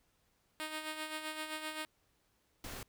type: tone with tremolo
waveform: 5% pulse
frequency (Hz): 310.7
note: D#4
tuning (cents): -2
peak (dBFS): -26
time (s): 0.6-1.85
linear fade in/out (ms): 0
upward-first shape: sine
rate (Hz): 7.7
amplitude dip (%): 55
type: noise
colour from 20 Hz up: pink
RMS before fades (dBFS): -45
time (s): 2.64-2.83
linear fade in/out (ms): 2
effects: pink hiss -75 dBFS RMS until 2.88 s